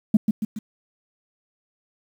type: tone with echo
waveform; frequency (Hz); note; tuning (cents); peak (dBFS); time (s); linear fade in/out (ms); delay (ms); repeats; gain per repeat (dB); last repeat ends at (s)
sine; 214.6; A3; -43; -9; 0.14-0.17; 5; 140; 3; -6; 0.59
effects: tanh soft clip ceiling -8 dBFS + 8-bit